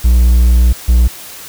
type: tone pair in turn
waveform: triangle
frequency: 60.2 / 59.94 Hz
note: B1 / A#1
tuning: -44 / +49 cents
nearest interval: unison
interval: 7 cents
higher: first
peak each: -3 dBFS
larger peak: neither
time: 0.04-0.73 / 0.88-1.08 s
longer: first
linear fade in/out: 10 ms
effects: white hiss -31 dBFS RMS until 1.48 s